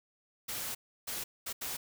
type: noise bursts at uneven times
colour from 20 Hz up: white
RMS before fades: -38 dBFS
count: 4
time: 0.48-0.75 / 1.07-1.24 / 1.46-1.53 / 1.61-1.77 s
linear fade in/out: 10 ms
effects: none